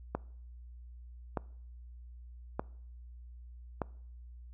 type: click train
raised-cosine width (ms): 1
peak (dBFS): -18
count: 4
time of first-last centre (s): 0.15-3.817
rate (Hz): 0.818
effects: noise-tail reverb RT60 0.6 s tail -23 dB re dry + added 60 Hz sine -47 dBFS peak until 4.53 s